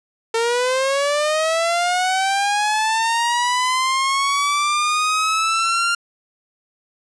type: linear sweep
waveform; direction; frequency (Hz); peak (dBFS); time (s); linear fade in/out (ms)
sawtooth; up; 450.7 to 1396.9; -13; 0.34-5.95; 5
effects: resampled to 22050 Hz + 8-bit